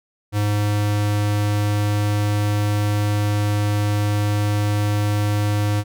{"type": "tone", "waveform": "square", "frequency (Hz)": 103.83, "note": "G#2", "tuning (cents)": 0, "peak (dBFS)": -18, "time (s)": [0.32, 5.84], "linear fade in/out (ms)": 50, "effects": []}